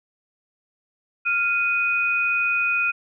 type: tone pair together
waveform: sine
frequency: 1396.9 / 2489 Hz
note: F6 / D#7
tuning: 0 / 0 cents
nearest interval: minor seventh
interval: 1000 cents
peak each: -24 / -20 dBFS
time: 1.25-2.92 s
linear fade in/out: 20 ms
effects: none